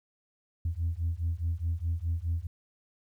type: beating tone pair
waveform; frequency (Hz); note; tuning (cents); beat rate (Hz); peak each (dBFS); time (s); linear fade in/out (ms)
sine; 81.4 / 86.2; E2 / F2; -21 / -22; 4.8; -30; 0.65-2.47; 5
effects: tanh soft clip ceiling -23 dBFS + 11-bit